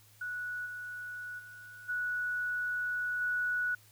sine tone with level steps, 1471 Hz, F#6, 11 cents flat, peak -35 / -39 / -47 / -31 / -29 dBFS, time 0.21-3.75 s, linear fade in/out 5 ms, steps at 0.65 / 1.38 / 1.88 / 3.2 s, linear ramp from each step 20 ms, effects added 106 Hz sine -62 dBFS peak until 3.91 s + white hiss -62 dBFS RMS until 3.91 s

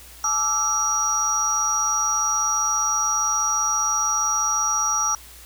sine tone cluster, 857 / 1171 / 1326 / 5760 Hz, A5 / D6 / E6 / F#8, -46 / -5 / +10 / -47 cents, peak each -29 / -30 / -25 / -21 dBFS, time 0.24-5.15 s, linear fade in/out 2 ms, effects added 60 Hz sine -47 dBFS peak until 5.45 s + white hiss -45 dBFS RMS until 5.45 s

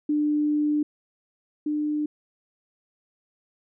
sine tone pair in turn, 298.1 / 299.7 Hz, D4 / D4, +26 / +35 cents, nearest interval unison, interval 9 cents, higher second, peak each -20 / -23 dBFS, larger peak first, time 0.09-0.83 / 1.66-2.06 s, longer first, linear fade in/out 5 ms, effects none

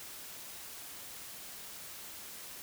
silence, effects white hiss -47 dBFS RMS until 2.62 s

